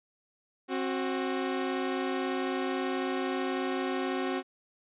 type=tone pair together; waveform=sawtooth; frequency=265.9 / 369.7 Hz; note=C4 / F#4; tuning=+28 / -1 cents; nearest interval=tritone; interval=571 cents; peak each=-28 dBFS; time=0.68-4.43 s; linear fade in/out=50 ms; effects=resampled to 8000 Hz